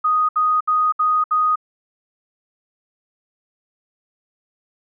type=tone bursts; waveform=sine; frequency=1244.5 Hz; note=D#6; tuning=in tune; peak=-14 dBFS; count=5; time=0.04-1.558 s; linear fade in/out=10 ms; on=250 ms; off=67 ms; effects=none